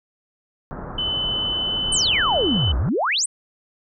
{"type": "low-pass noise", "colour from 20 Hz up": "pink", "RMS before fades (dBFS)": -32, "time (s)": [0.71, 2.89], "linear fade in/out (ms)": 0, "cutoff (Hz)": 1500, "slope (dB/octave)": 48}
{"type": "tone", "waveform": "sine", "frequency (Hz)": 3020, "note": "F#7", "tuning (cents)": 35, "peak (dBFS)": -21, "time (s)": [0.98, 2.72], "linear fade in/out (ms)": 5}
{"type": "exponential two-way sweep", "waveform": "sine", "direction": "down then up", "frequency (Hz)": [9470, 55, 9470], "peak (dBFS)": -18, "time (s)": [1.92, 3.26], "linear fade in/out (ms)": 5, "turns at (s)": 2.77}
{"effects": []}